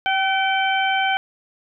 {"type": "harmonic tone with a mistuned harmonic", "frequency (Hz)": 773, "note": "G5", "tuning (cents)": -24, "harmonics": [1, 2, 3, 4], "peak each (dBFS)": [-20, -23, -25, -26], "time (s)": [0.06, 1.17], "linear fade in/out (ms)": 0, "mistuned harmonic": 2, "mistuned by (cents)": -30, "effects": []}